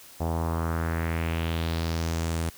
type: tone with low-pass filter sweep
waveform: sawtooth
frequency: 82.41 Hz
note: E2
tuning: in tune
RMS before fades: -28 dBFS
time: 0.2-2.5 s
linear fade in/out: 10 ms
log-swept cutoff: 760 to 10000 Hz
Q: 2.5
effects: white hiss -49 dBFS RMS until 2.57 s